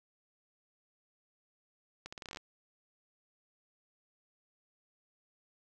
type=accelerating click train; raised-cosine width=0.2 ms; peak=-26 dBFS; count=11; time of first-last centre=2.06-2.371 s; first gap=65 ms; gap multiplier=0.82; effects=none